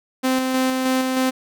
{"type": "tone with tremolo", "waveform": "sawtooth", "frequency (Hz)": 259.4, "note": "C4", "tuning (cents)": -15, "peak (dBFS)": -13, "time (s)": [0.23, 1.31], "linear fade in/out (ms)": 20, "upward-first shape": "square", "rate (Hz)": 3.2, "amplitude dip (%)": 30, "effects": []}